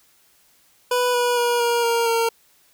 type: tone with pitch steps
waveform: 25% pulse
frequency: 493.9 / 486.8 / 479.8 / 473 / 466.2 / 459.5 Hz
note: B4 / B4 / A#4 / A#4 / A#4 / A#4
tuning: 0 / -25 / +50 / +25 / 0 / -25 cents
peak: -14 dBFS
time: 0.91-2.29 s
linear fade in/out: 5 ms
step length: 230 ms
effects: white hiss -58 dBFS RMS until 2.73 s